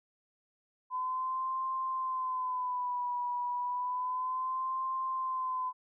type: tone with vibrato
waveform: sine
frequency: 1011 Hz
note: B5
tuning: 40 cents sharp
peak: -31 dBFS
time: 0.9-5.73 s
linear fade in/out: 50 ms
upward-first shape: sine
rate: 0.31 Hz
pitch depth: 63 cents each way
effects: none

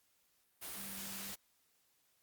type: tone in noise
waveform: sine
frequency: 196 Hz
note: G3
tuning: in tune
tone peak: -52 dBFS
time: 0.76-1.33 s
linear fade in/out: 20 ms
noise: white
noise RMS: -45 dBFS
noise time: 0.61-1.36 s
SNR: -10 dB
effects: white hiss -75 dBFS RMS until 2.22 s + Opus 48 kbps

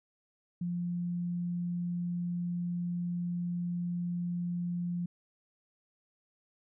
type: tone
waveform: sine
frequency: 174.8 Hz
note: F3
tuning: 2 cents sharp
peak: -31 dBFS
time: 0.61-5.06 s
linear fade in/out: 5 ms
effects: none

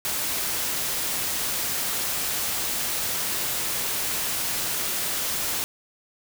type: noise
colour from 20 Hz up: white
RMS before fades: -27 dBFS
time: 0.05-5.64 s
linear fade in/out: 0 ms
effects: none

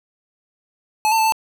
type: tone with pitch steps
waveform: square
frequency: 860 / 898 / 879 / 886 Hz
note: A5 / A5 / A5 / A5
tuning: -40 / +35 / -2 / +12 cents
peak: -15 dBFS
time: 1.05-1.322 s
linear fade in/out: 0 ms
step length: 68 ms
effects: none

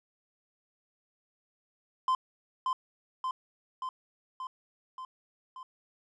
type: tone with echo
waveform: triangle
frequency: 1034 Hz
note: C6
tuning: 21 cents flat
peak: -22 dBFS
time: 2.08-2.15 s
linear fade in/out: 2 ms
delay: 580 ms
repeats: 6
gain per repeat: -3 dB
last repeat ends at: 5.63 s
effects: resampled to 22050 Hz

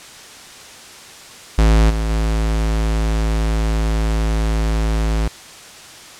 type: tone with level steps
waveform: square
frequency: 54.4 Hz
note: A1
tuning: 19 cents flat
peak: -10 / -18 / -16 dBFS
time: 1.58-5.28 s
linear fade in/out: 5 ms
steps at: 1.89 / 2.09 s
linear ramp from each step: 20 ms
effects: white hiss -38 dBFS RMS until 6.19 s + low-pass 8000 Hz 12 dB/octave

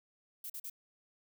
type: noise bursts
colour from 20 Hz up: violet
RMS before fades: -43 dBFS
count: 3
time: 0.44-0.699 s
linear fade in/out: 5 ms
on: 59 ms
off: 41 ms
effects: none

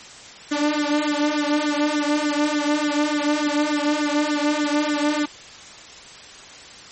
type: tone with flanger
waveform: sawtooth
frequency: 296.6 Hz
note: D4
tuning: 17 cents sharp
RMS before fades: -21 dBFS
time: 0.51-5.26 s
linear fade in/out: 10 ms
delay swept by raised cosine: 0.53 to 3.33 ms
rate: 3.4 Hz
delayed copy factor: +0.9
effects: white hiss -41 dBFS RMS until 6.91 s + MP3 32 kbps

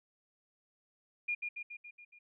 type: tone with echo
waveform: sine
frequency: 2422 Hz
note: D#7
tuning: 47 cents flat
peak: -31 dBFS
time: 1.28-1.35 s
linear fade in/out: 10 ms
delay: 140 ms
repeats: 6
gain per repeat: -4 dB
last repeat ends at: 2.19 s
effects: none

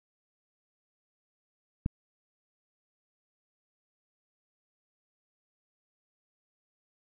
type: click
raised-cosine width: 5 ms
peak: -16 dBFS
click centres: 1.861 s
effects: none

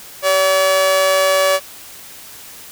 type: tone with amplitude modulation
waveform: sawtooth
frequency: 571 Hz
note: D5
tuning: 49 cents flat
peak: -6 dBFS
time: 0.22-1.6 s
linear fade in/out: 50 ms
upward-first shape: sine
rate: 185 Hz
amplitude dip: 45%
effects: white hiss -37 dBFS RMS until 2.71 s

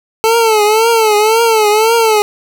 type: tone with vibrato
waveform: 25% pulse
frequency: 440 Hz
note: A4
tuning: in tune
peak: -4 dBFS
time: 0.24-2.22 s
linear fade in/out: 0 ms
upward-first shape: triangle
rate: 1.9 Hz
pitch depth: 110 cents each way
effects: none

